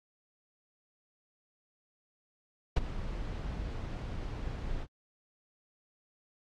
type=noise with ADSR envelope; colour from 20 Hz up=brown; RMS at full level=-21 dBFS; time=2.76-4.87 s; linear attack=9 ms; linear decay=22 ms; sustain=-16 dB; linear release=50 ms; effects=low-pass 5000 Hz 12 dB/octave + AAC 64 kbps